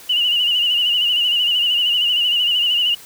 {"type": "tone with vibrato", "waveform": "sine", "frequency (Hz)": 2900, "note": "F#7", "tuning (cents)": -35, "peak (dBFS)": -14, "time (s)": [0.09, 2.95], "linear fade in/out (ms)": 10, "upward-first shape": "sine", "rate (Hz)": 13, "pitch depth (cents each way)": 64, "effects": ["white hiss -41 dBFS RMS until 3.05 s"]}